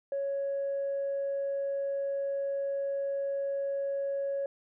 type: tone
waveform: sine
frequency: 555 Hz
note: C#5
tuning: 2 cents sharp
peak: -28 dBFS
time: 0.12-4.46 s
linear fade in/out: 2 ms
effects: tanh soft clip ceiling -26 dBFS